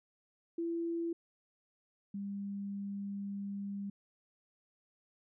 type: tone pair in turn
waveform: sine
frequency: 336.2 / 199.91 Hz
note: E4 / G3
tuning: +34 / +34 cents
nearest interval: major sixth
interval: 900 cents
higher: first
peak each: -33 / -37 dBFS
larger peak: first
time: 0.58-1.13 / 2.14-3.9 s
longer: second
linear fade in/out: 5 ms
effects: none